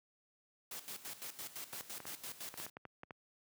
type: noise with tremolo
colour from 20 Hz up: white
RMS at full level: -45 dBFS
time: 0.71-2.7 s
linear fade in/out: 5 ms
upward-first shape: square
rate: 5.9 Hz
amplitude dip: 75%
type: clicks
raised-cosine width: 0.5 ms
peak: -32 dBFS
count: 11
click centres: 1.733 / 1.808 / 2.003 / 2.054 / 2.541 / 2.6 / 2.665 / 2.769 / 2.853 / 3.034 / 3.108 s
effects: high-pass 100 Hz 12 dB/octave